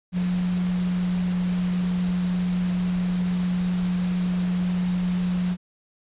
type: tone in noise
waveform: sine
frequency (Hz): 180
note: F#3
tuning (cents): -47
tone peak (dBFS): -21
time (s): 0.12-5.57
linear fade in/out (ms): 50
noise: pink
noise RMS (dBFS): -38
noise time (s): 0.12-5.57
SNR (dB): +14
effects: resampled to 8000 Hz